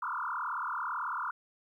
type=tone with frequency modulation; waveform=sine; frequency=1200 Hz; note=D6; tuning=37 cents sharp; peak=-32 dBFS; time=0.02-1.31 s; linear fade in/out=5 ms; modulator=38.1 Hz; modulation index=6.4; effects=12-bit